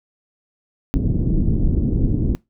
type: low-pass noise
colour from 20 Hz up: pink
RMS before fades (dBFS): -18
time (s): 0.94-2.35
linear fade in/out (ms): 0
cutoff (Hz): 310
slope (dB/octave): 24
effects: noise-tail reverb RT60 0.2 s tail -22 dB re dry